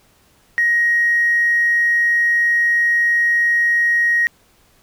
triangle tone with tanh clipping, 1883 Hz, A#6, 17 cents sharp, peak -12 dBFS, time 0.58-4.27 s, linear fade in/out 0 ms, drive 1 dB, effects pink hiss -55 dBFS RMS until 4.82 s

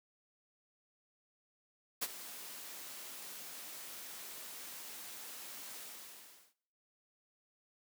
white noise with ADSR envelope, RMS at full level -34 dBFS, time 2.01-6.54 s, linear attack 17 ms, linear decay 41 ms, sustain -14 dB, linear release 750 ms, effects noise-tail reverb RT60 0.7 s tail -21 dB re dry + high-pass 200 Hz 12 dB/octave

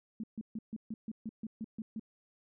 sine tone bursts, 220 Hz, A3, in tune, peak -36 dBFS, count 11, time 0.2-1.996 s, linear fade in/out 2 ms, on 36 ms, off 140 ms, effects none

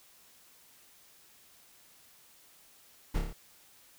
brown noise with echo, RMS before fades -30 dBFS, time 3.14-3.19 s, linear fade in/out 10 ms, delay 29 ms, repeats 5, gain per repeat -3 dB, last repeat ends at 3.335 s, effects white hiss -60 dBFS RMS until 3.98 s

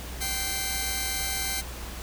5% pulse tone pair together, 777.6 / 2088 Hz, G5 / C7, -14 / -4 cents, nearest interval octave + perfect fourth, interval 1710 cents, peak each -20 dBFS, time 0.2-1.62 s, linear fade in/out 20 ms, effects added 60 Hz sine -37 dBFS peak until 2.02 s + pink hiss -40 dBFS RMS until 2.02 s

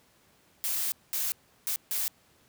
blue noise bursts at uneven times, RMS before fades -30 dBFS, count 4, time 0.64-0.92 / 1.13-1.32 / 1.67-1.76 / 1.91-2.08 s, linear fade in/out 0 ms, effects pink hiss -63 dBFS RMS until 2.48 s + high-pass 80 Hz 12 dB/octave

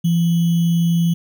sine tone with sample-and-hold, 168.9 Hz, E3, 42 cents sharp, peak -13 dBFS, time 0.04-1.14 s, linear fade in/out 10 ms, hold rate 3150 Hz, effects none

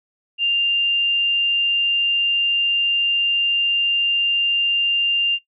sine tone, 2794 Hz, F7, in tune, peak -15 dBFS, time 0.38-5.39 s, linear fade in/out 50 ms, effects noise-tail reverb RT60 0.1 s tail -17 dB re dry

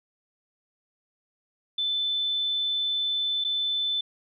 sine tone with dropouts, 3520 Hz, A7, in tune, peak -24 dBFS, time 1.78-4.01 s, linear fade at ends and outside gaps 5 ms, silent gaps 3.441-3.447 s, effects none

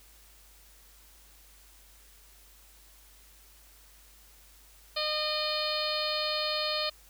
harmonic tone, 610 Hz, D#5, 34 cents flat, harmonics 1 / 2 / 3 / 4 / 5 / 6 / 7 / 8, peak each -34 / -37 / -43 / -39 / -38 / -37 / -33 / -39 dBFS, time 4.96-6.9 s, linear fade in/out 10 ms, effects added 50 Hz sine -58 dBFS peak until 7.09 s + white hiss -58 dBFS RMS until 7.09 s

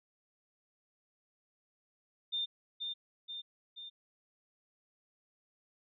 sine tone with echo, 3611 Hz, A7, 44 cents sharp, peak -32 dBFS, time 2.32-2.46 s, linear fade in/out 20 ms, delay 480 ms, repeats 3, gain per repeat -4 dB, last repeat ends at 3.9 s, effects none

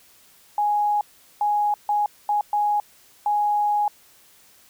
sine tone bursts at uneven times, 830.6 Hz, G#5, in tune, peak -18 dBFS, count 6, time 0.58-1.01 / 1.41-1.74 / 1.89-2.06 / 2.29-2.41 / 2.53-2.8 / 3.26-3.88 s, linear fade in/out 2 ms, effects white hiss -54 dBFS RMS until 4.69 s

